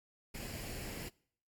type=noise with comb filter; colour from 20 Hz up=pink; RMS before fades=-44 dBFS; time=0.34-1.09 s; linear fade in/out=10 ms; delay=0.41 ms; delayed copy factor=+0.5; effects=noise-tail reverb RT60 0.6 s tail -23 dB re dry + AAC 64 kbps